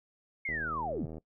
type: linear sweep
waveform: sine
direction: down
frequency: 2200 to 92.5 Hz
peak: -32 dBFS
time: 0.45-1.06 s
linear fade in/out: 5 ms
type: click train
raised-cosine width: 2 ms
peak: -30 dBFS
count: 56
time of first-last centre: 0.49-1.182 s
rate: 79.5 Hz
effects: noise-tail reverb RT60 0.1 s tail -21 dB re dry